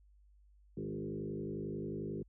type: tone with frequency modulation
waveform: sine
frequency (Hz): 275.9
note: C#4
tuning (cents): -8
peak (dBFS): -37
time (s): 0.77-2.23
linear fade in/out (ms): 5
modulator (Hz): 51.2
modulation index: 3
effects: added 50 Hz sine -61 dBFS peak until 2.28 s